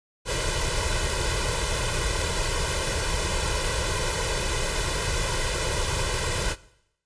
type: noise with comb filter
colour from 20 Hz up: pink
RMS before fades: -26 dBFS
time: 0.25-6.56 s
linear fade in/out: 50 ms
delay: 2 ms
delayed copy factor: +0.85
effects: noise-tail reverb RT60 0.8 s tail -20 dB re dry + resampled to 22050 Hz